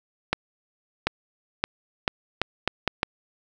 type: accelerating click train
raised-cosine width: 0.3 ms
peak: -5 dBFS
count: 8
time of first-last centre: 0.33-3.031 s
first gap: 740 ms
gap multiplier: 0.77
effects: none